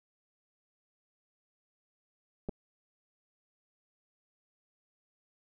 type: clicks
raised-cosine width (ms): 2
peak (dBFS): -24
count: 2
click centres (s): 2.488 / 2.493
effects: none